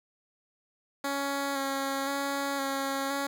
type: tone with vibrato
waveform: 10% pulse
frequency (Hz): 276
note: C#4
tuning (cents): -7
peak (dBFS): -21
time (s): 1.04-3.27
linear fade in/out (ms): 5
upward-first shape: square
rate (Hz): 0.97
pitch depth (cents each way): 18
effects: none